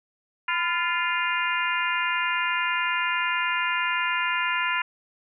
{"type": "harmonic tone with a mistuned harmonic", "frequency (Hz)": 349.2, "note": "F4", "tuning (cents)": 0, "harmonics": [3, 4, 5, 6, 7, 8], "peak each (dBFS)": [-28, -29, -30, -31, -31, -32], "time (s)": [0.48, 4.82], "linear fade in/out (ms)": 5, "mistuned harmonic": 3, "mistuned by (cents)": -67, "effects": []}